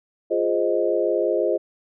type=chord; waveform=sine; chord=F minor seventh; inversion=none; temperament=equal; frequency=349.2 / 415.3 / 523.3 / 622.3 Hz; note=F4 / Ab4 / C5 / Eb5; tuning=0 / 0 / 0 / 0 cents; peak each=-24 dBFS; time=0.3-1.58 s; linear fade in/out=20 ms; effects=none